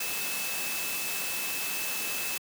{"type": "tone in noise", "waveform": "sine", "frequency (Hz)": 2614, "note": "E7", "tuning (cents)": -15, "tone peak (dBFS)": -36, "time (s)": [0, 2.38], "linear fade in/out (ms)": 5, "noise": "white", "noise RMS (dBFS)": -33, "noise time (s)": [0, 2.38], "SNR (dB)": -6, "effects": ["high-pass 150 Hz 12 dB/octave"]}